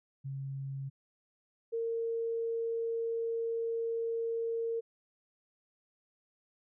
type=tone pair in turn; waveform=sine; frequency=136.4 / 458.8 Hz; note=C#3 / A#4; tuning=-28 / -28 cents; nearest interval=octave + major sixth; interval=2100 cents; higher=second; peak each=-36 / -31 dBFS; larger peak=second; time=0.24-0.9 / 1.72-4.81 s; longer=second; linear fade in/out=20 ms; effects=none